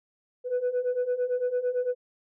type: beating tone pair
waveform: sine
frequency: 490.4 / 499.3 Hz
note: B4 / B4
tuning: -12 / +19 cents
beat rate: 8.9 Hz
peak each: -28 / -25 dBFS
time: 0.44-1.95 s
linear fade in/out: 50 ms
effects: tanh soft clip ceiling -21 dBFS